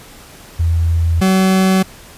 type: tone pair in turn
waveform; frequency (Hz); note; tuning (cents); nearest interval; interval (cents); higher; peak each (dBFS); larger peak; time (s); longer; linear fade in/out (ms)
sine / 40% pulse; 83.2 / 189.06; E2 / F#3; +17 / +38; octave + major second; 1421; second; -11 / -9; second; 0.59-1.21 / 1.21-1.83; neither; 10
effects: pink hiss -39 dBFS RMS until 2.17 s + resampled to 32000 Hz